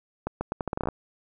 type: accelerating click train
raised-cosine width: 1 ms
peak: -14 dBFS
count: 12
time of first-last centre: 0.27-0.887 s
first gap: 140 ms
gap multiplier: 0.79
effects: none